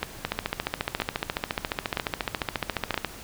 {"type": "two click trains", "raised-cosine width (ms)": 0.3, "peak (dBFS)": [-9, -9], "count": [4, 41], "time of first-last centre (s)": [[0.03, 2.943], [0.25, 3.047]], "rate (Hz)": [1.03, 14.3], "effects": ["pink hiss -43 dBFS RMS until 3.23 s"]}